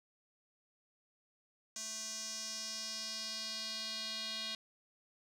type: tone with band-pass filter sweep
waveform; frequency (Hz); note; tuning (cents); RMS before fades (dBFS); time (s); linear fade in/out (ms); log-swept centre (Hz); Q
square; 220.1; A3; +1; -42; 1.76-4.55; 2; 6400 to 3900; 3.6
effects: none